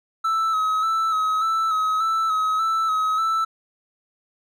triangle tone with vibrato, 1298 Hz, E6, 27 cents flat, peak -17 dBFS, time 0.24-3.45 s, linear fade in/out 10 ms, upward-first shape square, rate 1.7 Hz, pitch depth 31 cents each way, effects none

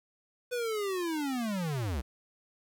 square linear sweep, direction down, 500 to 58.27 Hz, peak -31 dBFS, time 0.51-2.02 s, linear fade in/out 20 ms, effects 10-bit

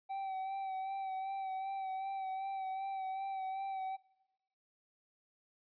triangle tone with vibrato, 770 Hz, G5, 31 cents flat, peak -35 dBFS, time 0.09-3.97 s, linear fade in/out 20 ms, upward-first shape sine, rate 2.6 Hz, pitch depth 27 cents each way, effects noise-tail reverb RT60 1.0 s tail -24 dB re dry + resampled to 11025 Hz

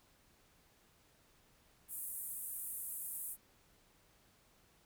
pink band-pass noise, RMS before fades -44 dBFS, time 1.88-3.37 s, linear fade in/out 50 ms, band 8900 to 16000 Hz, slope 48 dB/octave, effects pink hiss -69 dBFS RMS until 4.85 s

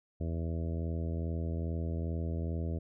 harmonic tone, 82.41 Hz, E2, in tune, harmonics 1 / 2 / 3 / 4 / 5 / 6 / 7 / 8, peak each -33 / -39 / -43 / -45 / -47 / -49 / -50 / -51 dBFS, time 0.2-2.79 s, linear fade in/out 10 ms, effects none

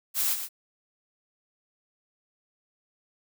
blue noise with echo, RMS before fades -26 dBFS, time 0.14-0.37 s, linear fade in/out 50 ms, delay 120 ms, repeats 1, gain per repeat -8 dB, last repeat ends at 0.49 s, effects none

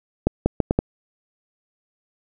accelerating click train, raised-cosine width 2 ms, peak -3 dBFS, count 5, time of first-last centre 0.27-0.79 s, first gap 190 ms, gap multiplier 0.75, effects none

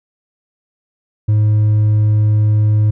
sine tone with hard clipping, 106.3 Hz, G#2, 41 cents sharp, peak -10 dBFS, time 1.28-2.91 s, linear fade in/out 10 ms, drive 2 dB, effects none

